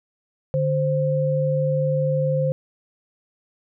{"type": "tone pair together", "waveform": "sine", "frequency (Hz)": [147.87, 523.3], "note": ["D3", "C5"], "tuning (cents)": [12, 0], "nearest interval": "octave + minor seventh", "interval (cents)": 2188, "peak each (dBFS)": -21, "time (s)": [0.54, 2.52], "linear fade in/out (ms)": 0, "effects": []}